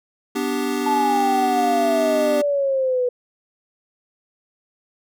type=chord; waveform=square; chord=G major; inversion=first; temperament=equal; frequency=246.9 / 293.7 / 392 Hz; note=B3 / D4 / G4; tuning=0 / 0 / 0 cents; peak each=-26 dBFS; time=0.35-2.42 s; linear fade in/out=10 ms
type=exponential sweep; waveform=sine; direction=down; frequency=880 to 489.7 Hz; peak=-17 dBFS; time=0.86-3.09 s; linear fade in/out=5 ms
effects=none